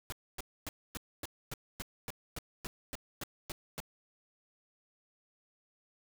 pink noise bursts, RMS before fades -40 dBFS, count 14, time 0.1-3.802 s, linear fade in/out 0 ms, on 23 ms, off 260 ms, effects none

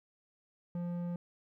square tone with low-pass filter, 174.3 Hz, F3, 3 cents flat, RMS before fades -37 dBFS, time 0.75-1.16 s, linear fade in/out 2 ms, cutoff 670 Hz, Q 0.51, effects 13-bit

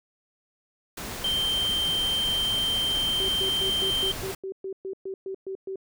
pink noise, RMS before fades -35 dBFS, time 0.97-4.35 s, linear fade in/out 5 ms
triangle tone, 3136 Hz, G7, in tune, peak -22 dBFS, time 1.24-4.12 s, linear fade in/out 5 ms
sine tone bursts, 384 Hz, G4, 36 cents flat, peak -30 dBFS, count 13, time 3.2-5.758 s, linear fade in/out 2 ms, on 86 ms, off 120 ms
effects none

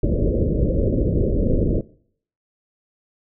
pink low-pass noise, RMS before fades -19 dBFS, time 0.03-1.81 s, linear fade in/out 5 ms, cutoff 580 Hz, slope 96 dB/octave, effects noise-tail reverb RT60 0.6 s tail -21 dB re dry

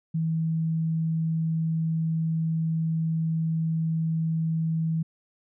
sine tone, 161.7 Hz, E3, 33 cents flat, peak -23 dBFS, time 0.14-5.03 s, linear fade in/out 10 ms, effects none

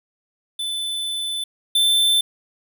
square tone pair in turn, 3512 / 3543 Hz, A7 / A7, -4 / +11 cents, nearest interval unison, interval 15 cents, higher second, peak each -24 / -15 dBFS, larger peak second, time 0.59-1.44 / 1.75-2.21 s, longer first, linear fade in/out 5 ms, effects none

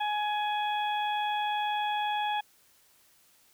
harmonic tone, 838 Hz, G#5, 15 cents sharp, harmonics 1 / 2 / 3 / 4, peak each -28 / -38 / -40 / -38 dBFS, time 0-2.41 s, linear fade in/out 10 ms, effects white hiss -63 dBFS RMS until 3.53 s

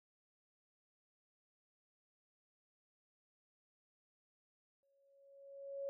sine tone with exponential growth, 554.4 Hz, C#5, in tune, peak -38 dBFS, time 4.83-5.89 s, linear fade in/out 0 ms, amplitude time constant 230 ms, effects none

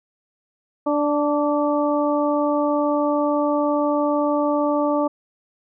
harmonic tone with a mistuned harmonic, 293.7 Hz, D4, in tune, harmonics 1 / 2 / 3 / 4, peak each -21 / -21 / -26 / -27 dBFS, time 0.86-5.08 s, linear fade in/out 10 ms, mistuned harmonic 4, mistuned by -21 cents, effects none

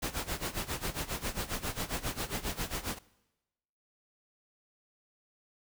pink noise with tremolo, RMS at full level -33 dBFS, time 0.02-2.99 s, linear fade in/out 10 ms, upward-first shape sine, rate 7.4 Hz, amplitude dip 85%, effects noise-tail reverb RT60 1.0 s tail -22 dB re dry

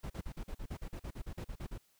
brown noise bursts, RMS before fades -41 dBFS, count 16, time 0.03-1.781 s, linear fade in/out 10 ms, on 71 ms, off 41 ms, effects white hiss -71 dBFS RMS until 1.99 s

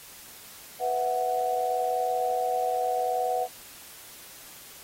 sine chord, B suspended fourth, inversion none, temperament equal, 493.9 / 659.3 / 740 Hz, B4 / E5 / F#5, 0 / 0 / 0 cents, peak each -30 / -32 / -26 dBFS, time 0.79-3.48 s, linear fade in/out 50 ms, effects white hiss -47 dBFS RMS until 4.83 s + AAC 48 kbps

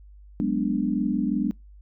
sine chord, G# half-diminished seventh, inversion third, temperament equal, 185 / 207.7 / 246.9 / 293.7 Hz, F#3 / G#3 / B3 / D4, 0 / 0 / 0 / 0 cents, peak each -30 / -26 / -27 / -27 dBFS, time 0.4-1.51 s, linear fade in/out 0 ms, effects noise-tail reverb RT60 0.2 s tail -26 dB re dry + added 50 Hz sine -45 dBFS peak until 1.81 s

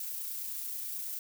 violet noise with amplitude modulation, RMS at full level -37 dBFS, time 0-1.19 s, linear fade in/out 2 ms, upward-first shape sine, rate 29.3 Hz, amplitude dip 25%, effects none

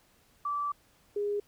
sine tone pair in turn, 1161 / 410.5 Hz, D6 / G#4, -20 / -20 cents, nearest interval octave + tritone, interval 1800 cents, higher first, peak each -29 / -28 dBFS, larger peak second, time 0.45-0.72 / 1.16-1.4 s, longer first, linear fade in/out 5 ms, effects pink hiss -65 dBFS RMS until 1.47 s

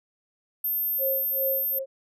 sine tone, 13290 Hz, G#9, in tune, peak -24 dBFS, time 0.64-1.79 s, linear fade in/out 5 ms
sine tone with tremolo, 536 Hz, C5, 42 cents sharp, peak -25 dBFS, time 0.98-1.86 s, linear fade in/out 50 ms, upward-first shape sine, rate 2.5 Hz, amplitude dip 100%
effects none

